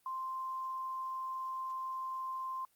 sine tone with quantisation, 1046 Hz, C6, 1 cent flat, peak -36 dBFS, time 0.06-2.65 s, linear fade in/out 2 ms, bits 11, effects white hiss -72 dBFS RMS until 2.75 s + Opus 32 kbps

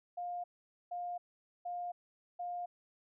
sine tone bursts, 707 Hz, F5, 21 cents sharp, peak -37 dBFS, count 4, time 0.17-2.66 s, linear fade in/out 10 ms, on 270 ms, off 470 ms, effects none

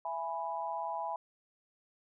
sine chord, E major, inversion none, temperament equal with one note detuned, 665.8 / 830.6 / 987.8 Hz, E5 / G#5 / B5, +17 / 0 / 0 cents, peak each -40 / -38 / -38 dBFS, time 0.05-1.16 s, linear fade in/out 2 ms, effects none

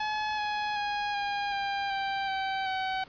sawtooth tone with pitch steps, 853 / 838.8 / 824.9 / 811.2 / 797.7 / 784.5 / 771.4 / 758.6 Hz, G#5 / G#5 / G#5 / G#5 / G5 / G5 / G5 / F#5, +46 / +17 / -12 / -41 / +30 / +1 / -28 / +43 cents, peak -25 dBFS, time 0-3.04 s, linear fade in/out 5 ms, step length 380 ms, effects pink hiss -54 dBFS RMS until 3.08 s + resampled to 11025 Hz

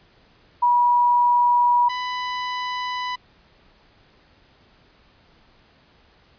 sine / sawtooth tone pair in turn, 968 / 995.8 Hz, B5 / B5, -35 / +14 cents, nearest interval unison, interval 49 cents, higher second, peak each -14 / -21 dBFS, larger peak first, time 0.62-1.89 / 1.89-3.16 s, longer neither, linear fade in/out 10 ms, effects pink hiss -56 dBFS RMS until 6.38 s + resampled to 11025 Hz

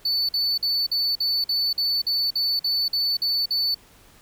triangle tone bursts, 4490 Hz, C#8, 21 cents sharp, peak -19 dBFS, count 13, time 0.05-3.746 s, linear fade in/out 5 ms, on 240 ms, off 48 ms, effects pink hiss -53 dBFS RMS until 4.21 s

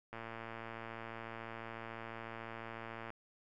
click train, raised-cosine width 0.5 ms, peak -30 dBFS, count 340, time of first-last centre 0.13-3.104 s, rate 114 Hz, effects none

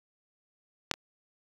clicks, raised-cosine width 0.2 ms, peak -6 / -22 dBFS, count 2, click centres 0.913 / 0.939 s, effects high-pass 100 Hz 12 dB/octave + 8-bit

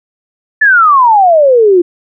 sine exponential sweep, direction down, 1768 to 340 Hz, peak -3 dBFS, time 0.61-1.82 s, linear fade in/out 10 ms, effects none

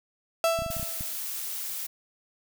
35% pulse tone with exponential decay, 663 Hz, E5, 10 cents sharp, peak -18 dBFS, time 0.44-1.18 s, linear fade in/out 1 ms, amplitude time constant 160 ms
clicks, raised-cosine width 5 ms, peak -25 dBFS, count 8, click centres 0.59 / 0.621 / 0.663 / 0.703 / 0.767 / 0.797 / 0.829 / 1.009 s
blue noise, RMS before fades -34 dBFS, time 0.7-1.87 s, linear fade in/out 10 ms
effects none

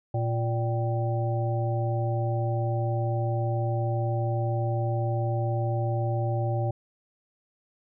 harmonic tone with a mistuned harmonic, 116.54 Hz, A#2, in tune, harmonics 1 / 3 / 5 / 7, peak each -25 / -35 / -33 / -34 dBFS, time 0.14-6.71 s, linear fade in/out 5 ms, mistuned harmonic 7, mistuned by -81 cents, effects none

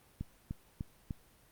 click train, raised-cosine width 5 ms, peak -25 dBFS, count 4, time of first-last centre 0.21-1.108 s, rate 3.34 Hz, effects pink hiss -64 dBFS RMS until 1.51 s + Opus 32 kbps

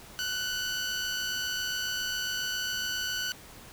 15% pulse tone pair together, 1432.7 / 1500 Hz, F6 / F#6, +44 / +23 cents, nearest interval minor second, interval 79 cents, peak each -33 / -24 dBFS, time 0.19-3.32 s, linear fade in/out 0 ms, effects pink hiss -49 dBFS RMS until 3.72 s

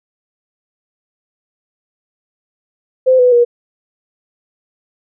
sine tone with pitch steps, 516 / 497 / 478.7 Hz, C5 / B4 / A#4, -24 / +11 / +46 cents, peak -6 dBFS, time 3.06-3.45 s, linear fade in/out 20 ms, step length 130 ms, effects none

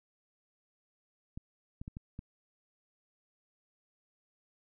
clicks, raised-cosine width 5 ms, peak -29 dBFS, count 5, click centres 1.375 / 1.815 / 1.879 / 1.969 / 2.191 s, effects none

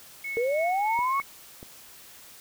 sine tone with tremolo, 2200 Hz, C#7, 14 cents flat, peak -30 dBFS, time 0.24-1.22 s, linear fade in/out 5 ms, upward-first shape sine, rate 3.2 Hz, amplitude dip 55%
sine linear sweep, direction up, 450.6 to 1129 Hz, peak -23 dBFS, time 0.37-1.2 s, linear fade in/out 0 ms
clicks, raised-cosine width 2 ms, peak -29 dBFS, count 2, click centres 0.99 / 1.629 s
effects white hiss -49 dBFS RMS until 2.4 s

